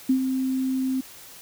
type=tone with ADSR envelope; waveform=sine; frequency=261.6 Hz; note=C4; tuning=in tune; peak=-15 dBFS; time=0.09-1.01 s; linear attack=8 ms; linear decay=91 ms; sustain=-7 dB; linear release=8 ms; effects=white hiss -45 dBFS RMS until 1.41 s